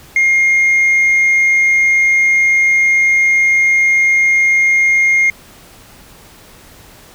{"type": "tone", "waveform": "sine", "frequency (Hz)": 2129, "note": "C7", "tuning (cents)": 30, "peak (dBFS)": -6, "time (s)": [0.16, 5.3], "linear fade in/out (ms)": 2, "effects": ["tanh soft clip ceiling -7 dBFS", "pink hiss -41 dBFS RMS until 7.14 s"]}